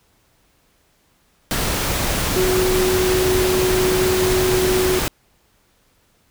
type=tone in noise; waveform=sine; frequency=370 Hz; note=F#4; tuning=in tune; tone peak=-16 dBFS; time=2.36-4.99 s; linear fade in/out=0 ms; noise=pink; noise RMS=-21 dBFS; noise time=1.51-5.08 s; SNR=+2 dB; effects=pink hiss -60 dBFS RMS until 6.3 s